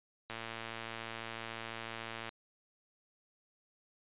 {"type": "click train", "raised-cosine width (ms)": 0.3, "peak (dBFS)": -25, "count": 228, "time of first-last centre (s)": [0.3, 2.291], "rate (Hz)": 114, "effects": ["resampled to 8000 Hz"]}